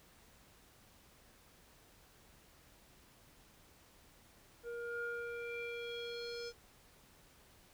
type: tone with low-pass filter sweep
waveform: square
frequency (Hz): 472.4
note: A#4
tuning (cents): +23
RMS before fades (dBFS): -43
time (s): 4.63-6.53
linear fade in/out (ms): 50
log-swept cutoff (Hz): 1000 to 5500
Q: 4.7
effects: pink hiss -64 dBFS RMS until 7.73 s